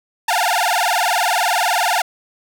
sawtooth tone with vibrato, 799 Hz, G5, 33 cents sharp, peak -11 dBFS, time 0.28-2.02 s, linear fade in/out 5 ms, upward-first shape sine, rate 20 Hz, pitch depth 270 cents each way, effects none

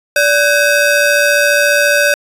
30% pulse ring-modulated tone, 1046.5 Hz, C6, in tune, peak -3 dBFS, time 0.16-2.14 s, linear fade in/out 2 ms, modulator 466 Hz, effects resampled to 32000 Hz

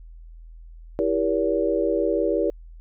sine chord, E diminished seventh, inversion none, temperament just, 329.6 / 395.6 / 474.7 / 569.6 Hz, E4 / G4 / Bb4 / Db5, 0 / +16 / +31 / +47 cents, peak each -25 dBFS, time 0.99-2.5 s, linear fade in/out 0 ms, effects added 41 Hz sine -40 dBFS peak until 2.8 s

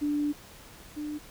sine tone pair in turn, 293.7 / 299 Hz, D4 / D4, 0 / +31 cents, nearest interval unison, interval 31 cents, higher second, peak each -25 / -32 dBFS, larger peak first, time 0.01-0.33 / 0.96-1.19 s, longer first, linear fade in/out 20 ms, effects pink hiss -50 dBFS RMS until 1.3 s

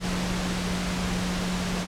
sine tone in noise, 180.5 Hz, F#3, 43 cents flat, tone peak -28 dBFS, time 0-1.87 s, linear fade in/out 50 ms, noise pink, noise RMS -30 dBFS, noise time 0-1.87 s, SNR -1 dB, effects low-pass 7000 Hz 12 dB/octave

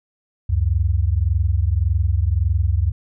sine tone pair together, 70.75 / 92.5 Hz, C#2 / F#2, +36 / 0 cents, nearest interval perfect fourth, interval 464 cents, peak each -18 dBFS, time 0.49-2.92 s, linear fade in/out 10 ms, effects none

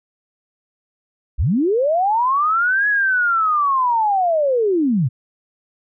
sine linear two-way sweep, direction up then down, 41.58 to 1693 to 110.6 Hz, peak -14 dBFS, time 1.38-5.09 s, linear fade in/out 20 ms, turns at 2.88 s, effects none

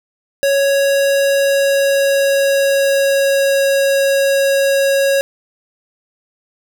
square tone with pitch glide, 554.4 to 550.3 Hz, C#5 to C#5, 0 to -13 cents, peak -12 dBFS, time 0.43-5.21 s, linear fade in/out 0 ms, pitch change -13 cents, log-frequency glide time 1.31-3.67 s, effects none

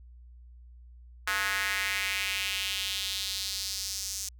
square tone with high-pass filter sweep, 98 Hz, G2, in tune, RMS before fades -32 dBFS, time 1.27-4.29 s, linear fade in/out 5 ms, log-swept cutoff 1500 to 6300 Hz, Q 2.5, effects added 60 Hz sine -48 dBFS peak until 4.39 s

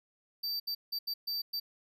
square tone bursts at uneven times, 4650 Hz, D8, 18 cents flat, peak -33 dBFS, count 6, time 0.43-0.6 / 0.67-0.75 / 0.92-0.99 / 1.07-1.14 / 1.27-1.42 / 1.53-1.6 s, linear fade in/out 10 ms, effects none

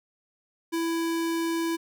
square tone, 331.6 Hz, E4, 10 cents sharp, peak -26 dBFS, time 0.72-1.77 s, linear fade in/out 20 ms, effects none

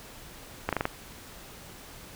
slowing click train, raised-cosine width 0.5 ms, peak -11 dBFS, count 5, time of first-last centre 0.69-0.854 s, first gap 37 ms, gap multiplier 1.07, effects pink hiss -47 dBFS RMS until 2.15 s

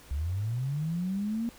sine linear sweep, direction up, 65.41 to 236.9 Hz, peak -28 dBFS, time 0.11-1.49 s, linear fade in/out 0 ms, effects pink hiss -53 dBFS RMS until 1.58 s

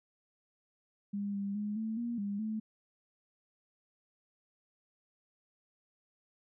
sine tone with pitch steps, 202.1 / 199.5 / 208.2 / 220.8 / 236.5 / 201.9 / 217.7 Hz, G#3 / G3 / G#3 / A3 / A#3 / G#3 / A3, -47 / +31 / +5 / +6 / +25 / -49 / -18 cents, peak -33 dBFS, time 1.13-2.6 s, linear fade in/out 10 ms, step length 210 ms, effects none

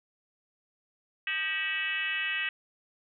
sine tone with frequency modulation, 2265 Hz, C#7, 37 cents sharp, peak -28 dBFS, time 1.27-2.49 s, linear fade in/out 2 ms, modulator 346 Hz, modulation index 2, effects none

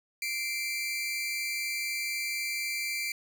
sawtooth tone pair together, 2088 / 2344 Hz, C7 / D7, -4 / -4 cents, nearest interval major second, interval 200 cents, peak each -35 / -28 dBFS, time 0.22-3.12 s, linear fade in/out 2 ms, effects none

